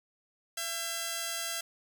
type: tone pair together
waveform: 5% pulse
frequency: 672.7 / 1600 Hz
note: E5 / G6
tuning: +35 / +35 cents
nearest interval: octave + minor third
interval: 1500 cents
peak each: -25 / -25 dBFS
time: 0.57-1.61 s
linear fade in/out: 5 ms
effects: none